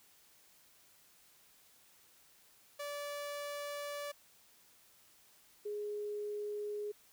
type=tone pair in turn; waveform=sawtooth / sine; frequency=579 / 416.3 Hz; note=D5 / G#4; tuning=-25 / +4 cents; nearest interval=tritone; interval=571 cents; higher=first; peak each=-36 / -37 dBFS; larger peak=first; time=2.79-4.12 / 5.65-6.92 s; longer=first; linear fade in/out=10 ms; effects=white hiss -65 dBFS RMS until 7.12 s